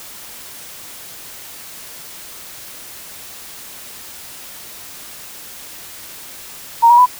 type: tone with pitch steps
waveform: sine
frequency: 929 / 957 / 994 Hz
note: A#5 / A#5 / B5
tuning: -6 / +45 / +11 cents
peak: -5 dBFS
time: 6.82-7.063 s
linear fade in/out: 20 ms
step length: 81 ms
effects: white hiss -35 dBFS RMS until 7.19 s